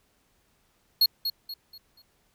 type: tone with echo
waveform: square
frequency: 4313 Hz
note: C#8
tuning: 48 cents flat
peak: -17 dBFS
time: 1.01-1.06 s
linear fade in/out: 5 ms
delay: 240 ms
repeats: 4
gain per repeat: -9 dB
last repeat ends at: 2.02 s
effects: pink hiss -68 dBFS RMS until 2.34 s